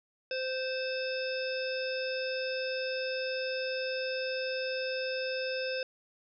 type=harmonic tone with a mistuned harmonic; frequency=519 Hz; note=C5; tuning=14 cents flat; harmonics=1 / 3 / 5 / 7 / 9 / 10; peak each=-33 / -40 / -39 / -46 / -50 / -41 dBFS; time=0.31-5.83 s; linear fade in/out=2 ms; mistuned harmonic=5; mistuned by=+20 cents; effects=none